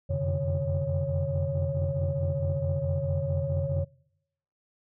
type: tone cluster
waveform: sine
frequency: 87.4 / 92 / 133.1 / 148 / 552 Hz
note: F2 / F#2 / C3 / D3 / C#5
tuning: +2 / -9 / +30 / +14 / -7 cents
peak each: -31 dBFS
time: 0.09-3.85 s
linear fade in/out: 20 ms
effects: noise-tail reverb RT60 0.8 s tail -24 dB re dry + tanh soft clip ceiling -18 dBFS